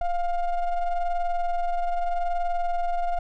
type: ring-modulated tone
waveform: triangle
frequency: 354.4 Hz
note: F4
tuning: 25 cents sharp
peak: -17 dBFS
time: 0.01-3.19 s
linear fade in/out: 5 ms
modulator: 344 Hz
effects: none